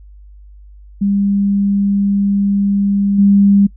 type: tone with level steps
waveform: sine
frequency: 200 Hz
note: G3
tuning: 35 cents sharp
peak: -11 / -6 dBFS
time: 1.01-3.67 s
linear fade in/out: 10 ms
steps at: 3.18 s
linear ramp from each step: 10 ms
effects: noise-tail reverb RT60 0.1 s tail -24 dB re dry + added 50 Hz sine -36 dBFS peak until 3.76 s